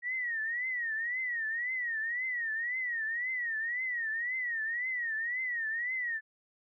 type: tone with vibrato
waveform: sine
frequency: 1900 Hz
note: A#6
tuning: 33 cents sharp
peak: -31 dBFS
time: 0.02-6.21 s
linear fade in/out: 50 ms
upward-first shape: triangle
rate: 1.9 Hz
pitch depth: 160 cents each way
effects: none